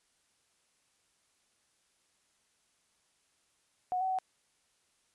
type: tone with pitch steps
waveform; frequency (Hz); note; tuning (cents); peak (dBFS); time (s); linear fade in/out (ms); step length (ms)
sine; 732 / 756 / 751; F#5 / F#5 / F#5; -19 / +37 / +26; -29; 3.92-4.187; 0; 89
effects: white hiss -73 dBFS RMS until 5.14 s + resampled to 24000 Hz